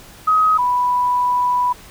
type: tone pair in turn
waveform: sine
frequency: 1264 / 987 Hz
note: D#6 / B5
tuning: +27 / -1 cents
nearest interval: major third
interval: 428 cents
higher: first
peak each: -11 / -14 dBFS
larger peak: first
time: 0.27-0.58 / 0.58-1.73 s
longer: second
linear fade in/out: 10 ms
effects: pink hiss -42 dBFS RMS until 1.9 s